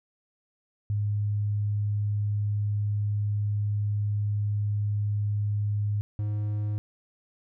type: tone pair in turn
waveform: sine / triangle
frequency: 103.6 / 104.8 Hz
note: G#2 / G#2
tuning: -4 / +16 cents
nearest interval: unison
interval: 20 cents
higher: second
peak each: -24 dBFS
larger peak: neither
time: 0.9-6.01 / 6.19-6.78 s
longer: first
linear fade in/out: 0 ms
effects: none